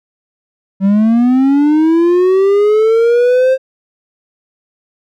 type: linear sweep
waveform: triangle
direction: up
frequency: 190 to 530 Hz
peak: -5 dBFS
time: 0.8-3.58 s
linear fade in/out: 50 ms
effects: none